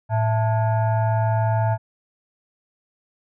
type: tone with frequency modulation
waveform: sine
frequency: 110 Hz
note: A2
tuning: in tune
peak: -17 dBFS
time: 0.09-1.78 s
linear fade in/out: 50 ms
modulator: 773 Hz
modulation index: 0.8
effects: none